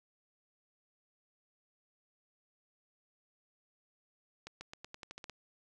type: accelerating click train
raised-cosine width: 0.2 ms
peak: -28 dBFS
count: 10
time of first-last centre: 4.47-5.297 s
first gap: 140 ms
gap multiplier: 0.89
effects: none